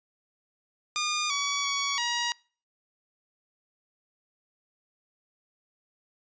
10% pulse tone with pitch steps, 1214 / 1134 / 1124 / 953 Hz, D#6 / C#6 / C#6 / A#5, -43 / +39 / +24 / +38 cents, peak -18 dBFS, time 0.96-2.32 s, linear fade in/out 0 ms, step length 340 ms, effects noise-tail reverb RT60 0.4 s tail -25 dB re dry + resampled to 16000 Hz

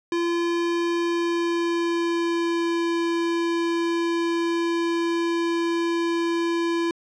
square tone with pitch glide, 341.6 to 337.7 Hz, F4 to E4, -38 to +42 cents, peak -22 dBFS, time 0.12-6.91 s, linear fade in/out 2 ms, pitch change -20 cents, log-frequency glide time 1.03-2.79 s, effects low-pass 5000 Hz 12 dB/octave

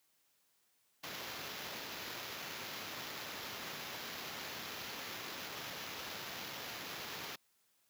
white noise with sample-and-hold, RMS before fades -45 dBFS, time 1.03-7.36 s, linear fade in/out 10 ms, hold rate 8820 Hz, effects white hiss -75 dBFS RMS until 7.89 s + high-pass 100 Hz 12 dB/octave

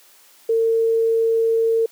sine tone, 453.6 Hz, A#4, 47 cents flat, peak -14 dBFS, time 0.49-1.86 s, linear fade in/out 5 ms, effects white hiss -51 dBFS RMS until 1.91 s + high-pass 300 Hz 12 dB/octave

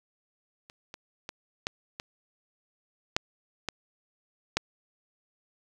clicks, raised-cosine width 0.2 ms, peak -30 / -24 / -20 / -12 / -19 / -6 / -13 / -7 dBFS, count 8, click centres 0.699 / 0.941 / 1.291 / 1.669 / 1.999 / 3.165 / 3.687 / 4.57 s, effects 8-bit

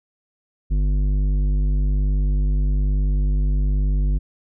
triangle tone with tanh clipping, 49.43 Hz, G1, 15 cents sharp, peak -18 dBFS, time 0.7-4.19 s, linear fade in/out 20 ms, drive 15 dB, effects none

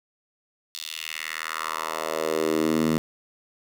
10% pulse tone with high-pass filter sweep, 79.4 Hz, D#2, 36 cents sharp, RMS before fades -27 dBFS, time 0.75-2.98 s, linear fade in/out 0 ms, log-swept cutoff 4000 to 190 Hz, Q 2.3, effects none

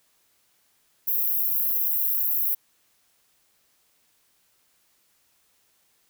pink high-pass noise, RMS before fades -24 dBFS, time 1.07-2.55 s, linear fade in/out 10 ms, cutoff 12000 Hz, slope 96 dB/octave, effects white hiss -66 dBFS RMS until 6.09 s

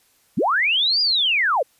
sine linear two-way sweep, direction up then down, 123.47 to 4944 to 438.5 Hz, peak -16 dBFS, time 0.37-1.63 s, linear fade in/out 10 ms, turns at 1.01 s, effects white hiss -60 dBFS RMS until 1.79 s + resampled to 32000 Hz

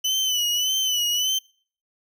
30% pulse tone with vibrato, 2994 Hz, F#7, 20 cents sharp, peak -18 dBFS, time 0.04-1.39 s, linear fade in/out 10 ms, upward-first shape sine, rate 1.7 Hz, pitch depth 64 cents each way, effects noise-tail reverb RT60 0.5 s tail -26 dB re dry

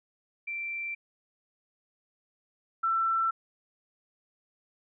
sine tone pair in turn, 2349 / 1339.4 Hz, D7 / E6, 0 / +27 cents, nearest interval minor seventh, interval 973 cents, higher first, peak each -32 / -24 dBFS, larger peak second, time 0.47-0.95 / 2.83-3.31 s, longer neither, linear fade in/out 10 ms, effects none

